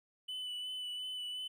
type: tone with vibrato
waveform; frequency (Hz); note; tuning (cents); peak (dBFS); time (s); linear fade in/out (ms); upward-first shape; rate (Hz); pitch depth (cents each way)
triangle; 2992; F#7; +19; -37; 0.28-1.48; 10; sine; 2.8; 19
effects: none